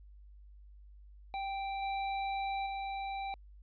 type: tone with level steps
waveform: square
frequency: 784 Hz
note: G5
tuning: in tune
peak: -36 / -34 / -37 dBFS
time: 1.34-3.34 s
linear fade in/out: 0 ms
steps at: 1.82 / 2.66 s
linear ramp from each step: 5 ms
effects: added 50 Hz sine -52 dBFS peak until 3.62 s + resampled to 11025 Hz